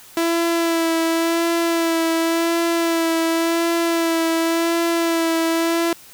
sawtooth tone with vibrato, 332.4 Hz, E4, 15 cents sharp, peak -13 dBFS, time 0.17-5.93 s, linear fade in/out 2 ms, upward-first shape sine, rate 0.91 Hz, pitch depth 23 cents each way, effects white hiss -44 dBFS RMS until 6.13 s

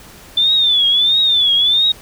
sine tone with vibrato, 3520 Hz, A7, in tune, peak -10 dBFS, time 0.37-1.92 s, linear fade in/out 5 ms, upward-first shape triangle, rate 1.5 Hz, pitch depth 140 cents each way, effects pink hiss -40 dBFS RMS until 2.01 s

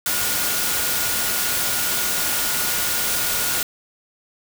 sine tone in noise, 1440 Hz, F#6, 47 cents flat, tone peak -32 dBFS, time 0.06-3.63 s, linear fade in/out 2 ms, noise white, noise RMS -22 dBFS, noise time 0.06-3.63 s, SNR -13 dB, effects none

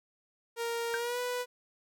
sawtooth tone with pitch glide, 466.2 to 493.4 Hz, A#4 to B4, 0 to -2 cents, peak -28 dBFS, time 0.56-1.46 s, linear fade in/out 50 ms, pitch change +98 cents, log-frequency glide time 0.96-1.19 s
sine tone with exponential decay, 1568 Hz, G6, in tune, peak -26 dBFS, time 0.94-1.02 s, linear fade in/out 0 ms, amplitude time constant 16 ms
effects none

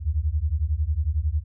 sine beating tone pair, 70.9 / 81.9 Hz, C#2 / E2, +40 / -11 cents, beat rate 11 Hz, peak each -24 dBFS, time 0-1.44 s, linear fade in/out 50 ms, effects none

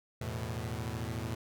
sawtooth chord, E suspended fourth, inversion none, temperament equal, 82.41 / 110 / 123.47 Hz, E2 / A2 / B2, 0 / 0 / 0 cents, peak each -37 / -34 / -36 dBFS, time 0.21-1.35 s, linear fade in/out 5 ms, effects none

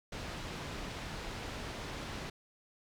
pink low-pass noise, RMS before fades -42 dBFS, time 0.12-2.3 s, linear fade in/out 5 ms, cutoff 4900 Hz, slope 12 dB/octave, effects none

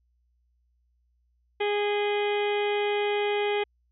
harmonic tone with a mistuned harmonic, 412.2 Hz, G#4, 13 cents flat, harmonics 1 / 2 / 3 / 4 / 5 / 6 / 7 / 8 / 9, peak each -25 / -31 / -43 / -40 / -35 / -37 / -41 / -39 / -51 dBFS, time 1.6-3.64 s, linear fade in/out 10 ms, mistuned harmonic 7, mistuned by +82 cents, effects added 60 Hz sine -66 dBFS peak until 3.91 s

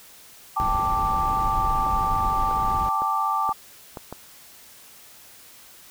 sine chord, G suspended second, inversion none, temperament equal, 784 / 880 / 1174.7 Hz, G5 / A5 / D6, 0 / 0 / 0 cents, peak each -28 / -26 / -23 dBFS, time 0.56-3.53 s, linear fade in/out 10 ms
brown noise, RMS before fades -29 dBFS, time 0.6-2.89 s, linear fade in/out 0 ms
clicks, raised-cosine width 1 ms, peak -19 dBFS, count 6, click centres 1.866 / 2.512 / 3.02 / 3.492 / 3.972 / 4.126 s
effects white hiss -48 dBFS RMS until 5.9 s

